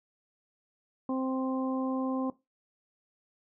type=harmonic tone; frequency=261.6 Hz; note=C4; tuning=in tune; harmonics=1 / 2 / 3 / 4; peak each=-29 / -37 / -41 / -40 dBFS; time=1.09-2.3 s; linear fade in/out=2 ms; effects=noise-tail reverb RT60 0.2 s tail -17 dB re dry